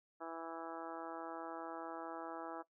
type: harmonic tone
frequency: 164.81 Hz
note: E3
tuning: in tune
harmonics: 2 / 3 / 4 / 5 / 6 / 7 / 8 / 9 / 10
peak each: -49 / -52 / -49 / -50 / -54 / -54 / -51 / -63 / -60 dBFS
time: 0.2-2.63 s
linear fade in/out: 20 ms
effects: noise-tail reverb RT60 0.1 s tail -17 dB re dry